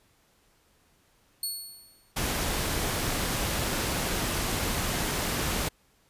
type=tone with exponential decay; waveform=10% pulse; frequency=4395 Hz; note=C#8; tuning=16 cents flat; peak=-20 dBFS; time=1.43-2.12 s; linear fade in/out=2 ms; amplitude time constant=150 ms
type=noise; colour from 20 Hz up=pink; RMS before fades=-29 dBFS; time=2.16-5.69 s; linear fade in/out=10 ms
effects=pink hiss -65 dBFS RMS until 6.09 s + resampled to 32000 Hz